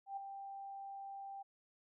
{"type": "tone with ADSR envelope", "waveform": "sine", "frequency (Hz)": 788, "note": "G5", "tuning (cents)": 9, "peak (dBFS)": -38, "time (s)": [0.06, 1.43], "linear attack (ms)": 110, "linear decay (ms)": 6, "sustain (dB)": -7, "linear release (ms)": 14, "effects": []}